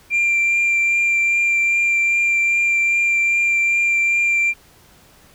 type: tone with vibrato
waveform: sine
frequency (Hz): 2373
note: D7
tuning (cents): +17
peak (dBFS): -12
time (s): 0.1-4.54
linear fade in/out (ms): 50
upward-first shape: triangle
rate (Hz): 2.5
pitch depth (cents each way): 14
effects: tanh soft clip ceiling -13 dBFS + pink hiss -50 dBFS RMS until 5.34 s